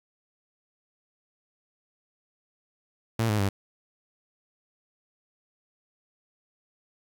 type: tone with pitch steps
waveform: sawtooth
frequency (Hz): 113.6 / 105.99 / 98.89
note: A#2 / G#2 / G2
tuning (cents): -44 / +36 / +16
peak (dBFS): -19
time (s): 3.19-3.49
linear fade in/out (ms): 5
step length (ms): 100
effects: 9-bit